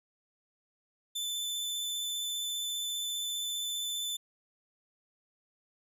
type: tone with vibrato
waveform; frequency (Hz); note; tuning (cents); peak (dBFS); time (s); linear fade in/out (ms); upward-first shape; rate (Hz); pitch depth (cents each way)
sawtooth; 3520; A7; 0; -30; 1.15-4.17; 10; triangle; 15; 18
effects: none